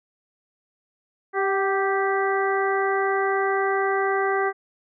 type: harmonic tone with a mistuned harmonic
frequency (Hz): 392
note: G4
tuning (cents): 0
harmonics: 1 / 2 / 3 / 4 / 5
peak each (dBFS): -23 / -26 / -28 / -29 / -30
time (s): 1.33-4.53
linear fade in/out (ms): 50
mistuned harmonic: 2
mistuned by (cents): -33
effects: none